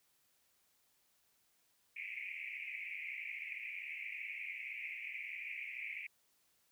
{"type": "band-pass noise", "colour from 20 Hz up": "white", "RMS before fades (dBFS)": -45, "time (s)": [1.96, 6.07], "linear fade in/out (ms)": 5, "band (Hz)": [2100, 2500], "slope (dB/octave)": 96, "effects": ["white hiss -75 dBFS RMS until 6.71 s"]}